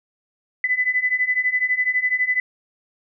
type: beating tone pair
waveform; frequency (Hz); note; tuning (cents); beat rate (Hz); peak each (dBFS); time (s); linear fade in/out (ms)
sine; 1996 / 2008; B6 / B6; +18 / +28; 12; -22 / -20; 0.64-2.4; 2
effects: none